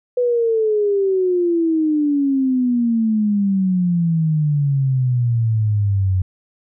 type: exponential sweep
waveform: sine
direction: down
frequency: 497.7 to 91.7 Hz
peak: -14 dBFS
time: 0.17-6.22 s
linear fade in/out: 5 ms
effects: none